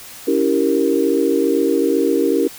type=chord; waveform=sine; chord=C# diminished seventh; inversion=none; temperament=equal with one note detuned; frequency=281.9 / 329.6 / 392 / 466.2 Hz; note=C#4 / E4 / G4 / Bb4; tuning=+29 / 0 / 0 / 0 cents; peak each=-19 dBFS; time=0.27-2.48 s; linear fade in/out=10 ms; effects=white hiss -37 dBFS RMS until 2.58 s